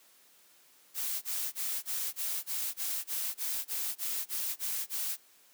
blue noise bursts, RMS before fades -34 dBFS, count 14, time 0.94-5.172 s, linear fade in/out 50 ms, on 280 ms, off 24 ms, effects white hiss -62 dBFS RMS until 5.53 s + high-pass 200 Hz 12 dB/octave

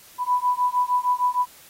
sine beating tone pair, 987.8 / 994.3 Hz, B5 / B5, 0 / +11 cents, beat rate 6.5 Hz, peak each -22 dBFS, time 0.18-1.46 s, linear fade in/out 50 ms, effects white hiss -49 dBFS RMS until 1.69 s + AAC 48 kbps

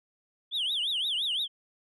sine tone with vibrato, 3300 Hz, G#7, 12 cents flat, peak -25 dBFS, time 0.51-1.48 s, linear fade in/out 50 ms, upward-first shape triangle, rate 5.8 Hz, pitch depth 290 cents each way, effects tanh soft clip ceiling -25 dBFS

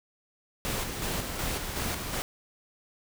pink noise with tremolo, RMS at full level -31 dBFS, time 0.65-2.22 s, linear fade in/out 0 ms, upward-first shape square, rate 2.7 Hz, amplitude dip 40%, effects none

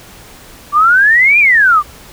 sine exponential two-way sweep, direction up then down, 1145 to 2467 to 1145 Hz, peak -5 dBFS, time 0.72-1.83 s, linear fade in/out 50 ms, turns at 1.39 s, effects pink hiss -37 dBFS RMS until 2.12 s

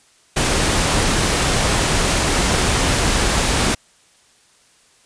pink noise, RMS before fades -17 dBFS, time 0.36-3.75 s, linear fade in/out 10 ms, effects white hiss -54 dBFS RMS until 5.05 s + resampled to 22050 Hz

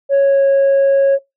sine tone with pitch glide, 554.4 to 549.6 Hz, C#5 to C#5, 0 to -15 cents, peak -6 dBFS, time 0.09-1.19 s, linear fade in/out 50 ms, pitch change -15 cents, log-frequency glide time 0.19-0.43 s, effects noise-tail reverb RT60 0.2 s tail -24 dB re dry + tanh soft clip ceiling -8 dBFS

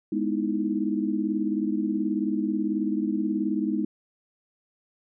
sine chord, E major seventh, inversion first, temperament equal, 207.7 / 246.9 / 311.1 / 329.6 Hz, G#3 / B3 / D#4 / E4, 0 / 0 / 0 / 0 cents, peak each -28 / -31 / -27 / -32 dBFS, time 0.12-3.85 s, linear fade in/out 5 ms, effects none

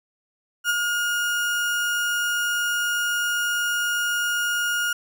35% pulse tone with ADSR envelope, 1429 Hz, F6, 39 cents sharp, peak -16 dBFS, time 0.64-4.93 s, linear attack 57 ms, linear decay 24 ms, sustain -4 dB, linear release 4 ms, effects none

